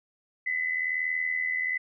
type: tone with amplitude modulation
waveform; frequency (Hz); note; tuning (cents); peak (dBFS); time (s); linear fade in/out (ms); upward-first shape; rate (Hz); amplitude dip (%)
sine; 2012; B6; +32; -23; 0.46-1.78; 10; sine; 81.1; 65
effects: none